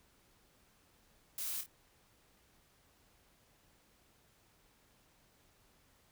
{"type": "noise with echo", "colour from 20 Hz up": "blue", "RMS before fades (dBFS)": -40, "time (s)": [1.38, 1.61], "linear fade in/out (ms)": 2, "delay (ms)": 26, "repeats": 2, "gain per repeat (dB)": -7, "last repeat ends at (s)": 1.662, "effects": ["pink hiss -69 dBFS RMS until 6.11 s"]}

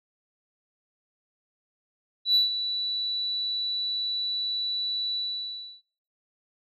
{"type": "tone with ADSR envelope", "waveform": "sine", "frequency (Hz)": 3951, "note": "B7", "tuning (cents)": 0, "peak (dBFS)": -15, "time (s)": [2.25, 5.82], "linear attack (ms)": 100, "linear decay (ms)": 140, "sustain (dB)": -11, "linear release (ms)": 670, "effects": ["noise-tail reverb RT60 0.6 s tail -26 dB re dry", "tanh soft clip ceiling -14 dBFS"]}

